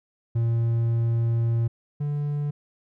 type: tone pair in turn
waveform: triangle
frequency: 115.9 / 146.02 Hz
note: A#2 / D3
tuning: -10 / -10 cents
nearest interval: major third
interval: 400 cents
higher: second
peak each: -18 / -22 dBFS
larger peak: first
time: 0.35-1.68 / 2-2.51 s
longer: first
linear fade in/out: 10 ms
effects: none